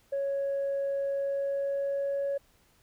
sine tone with pitch glide, 554.4 to 558.3 Hz, C#5 to C#5, 0 to +12 cents, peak -26 dBFS, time 0.12-2.38 s, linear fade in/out 10 ms, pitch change +12 cents, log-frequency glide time 1.07-2.25 s, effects tanh soft clip ceiling -25 dBFS + pink hiss -65 dBFS RMS until 2.82 s

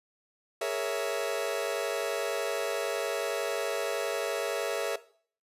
40% pulse chord, A# half-diminished seventh, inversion third, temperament equal with one note detuned, 415.3 / 466.2 / 558.5 / 659.3 Hz, G#4 / A#4 / C#5 / E5, 0 / 0 / +13 / 0 cents, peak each -35 / -34 / -34 / -32 dBFS, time 0.61-4.96 s, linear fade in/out 5 ms, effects noise-tail reverb RT60 0.5 s tail -17 dB re dry + resampled to 32000 Hz

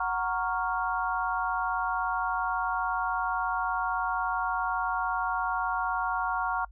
sine chord, Gb major seventh, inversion none, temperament equal, 740 / 932.3 / 1108.7 / 1396.9 Hz, Gb5 / Bb5 / Db6 / F6, 0 / 0 / 0 / 0 cents, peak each -32 dBFS, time 0-6.65 s, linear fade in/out 5 ms, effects noise-tail reverb RT60 0.1 s tail -26 dB re dry + added 50 Hz sine -47 dBFS peak until 6.71 s

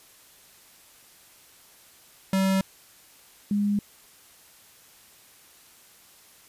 square / sine tone pair in turn, 191.8 / 204.6 Hz, G3 / G#3, -37 / -26 cents, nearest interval minor second, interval 111 cents, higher second, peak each -21 dBFS, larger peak neither, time 2.33-2.61 / 3.51-3.79 s, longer neither, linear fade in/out 2 ms, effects white hiss -54 dBFS RMS until 6.48 s + resampled to 32000 Hz

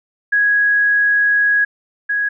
sine tone pair in turn, 1661.2 / 1661.2 Hz, G#6 / G#6, 0 / 0 cents, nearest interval unison, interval 0 cents, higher neither, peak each -11 / -15 dBFS, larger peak first, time 0.32-1.65 / 2.09-2.29 s, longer first, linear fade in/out 10 ms, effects none

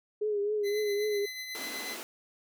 sine tone with vibrato, 415.3 Hz, G#4, in tune, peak -27 dBFS, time 0.21-1.26 s, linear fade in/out 10 ms, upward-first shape triangle, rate 3.8 Hz, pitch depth 61 cents each way
25% pulse tone with tremolo, 2025 Hz, B6, 43 cents sharp, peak -32 dBFS, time 0.63-1.98 s, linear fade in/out 50 ms, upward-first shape triangle, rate 8.1 Hz, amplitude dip 45%
pink high-pass noise, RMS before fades -41 dBFS, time 1.55-2.03 s, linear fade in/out 0 ms, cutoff 220 Hz, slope 48 dB/octave
effects none

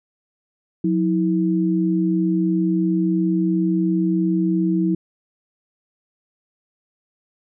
sine tone pair together, 180.84 / 323.8 Hz, F#3 / E4, -39 / -31 cents, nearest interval minor seventh, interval 1008 cents, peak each -19 / -19 dBFS, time 0.84-4.95 s, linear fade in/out 5 ms, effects none

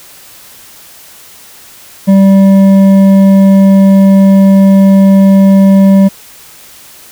sine tone with hard clipping, 194.6 Hz, G3, 12 cents flat, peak -3 dBFS, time 2.07-6.09 s, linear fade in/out 20 ms, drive 7 dB, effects white hiss -35 dBFS RMS until 7.11 s

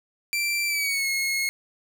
sawtooth tone with pitch glide, 2349 to 2167 Hz, D7 to C#7, 0 to -40 cents, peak -20 dBFS, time 0.33-1.49 s, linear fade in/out 0 ms, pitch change -140 cents, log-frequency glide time 0.66-1.08 s, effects none

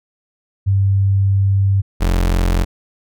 sine / 35% pulse tone pair in turn, 98 / 44.06 Hz, G2 / F1, 0 / +16 cents, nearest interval octave + major second, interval 1384 cents, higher first, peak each -11 dBFS, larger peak neither, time 0.66-1.82 / 2-2.65 s, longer first, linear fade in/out 20 ms, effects none

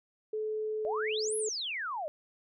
sine tone, 431.6 Hz, A4, 33 cents flat, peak -31 dBFS, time 0.33-1.49 s, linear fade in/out 5 ms
sine exponential two-way sweep, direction up then down, 570 to 11110 to 570 Hz, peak -33 dBFS, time 0.85-2.08 s, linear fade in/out 0 ms, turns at 1.36 s
effects none

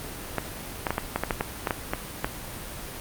clicks, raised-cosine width 0.5 ms, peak -9 dBFS, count 12, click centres 0.383 / 0.868 / 0.906 / 0.981 / 1.16 / 1.236 / 1.308 / 1.409 / 1.672 / 1.708 / 1.935 / 2.245 s, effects pink hiss -37 dBFS RMS until 3 s + Opus 32 kbps

